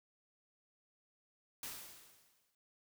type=noise with exponential decay; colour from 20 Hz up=white; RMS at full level=-43 dBFS; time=1.63-2.55 s; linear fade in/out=2 ms; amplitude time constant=200 ms; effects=none